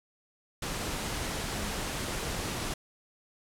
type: tone in noise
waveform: sine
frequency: 207.7 Hz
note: G#3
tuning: in tune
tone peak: -42 dBFS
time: 1.57-1.79 s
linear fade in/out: 5 ms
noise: pink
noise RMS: -34 dBFS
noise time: 0.62-2.74 s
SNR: -11 dB
effects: low-pass 11000 Hz 12 dB/octave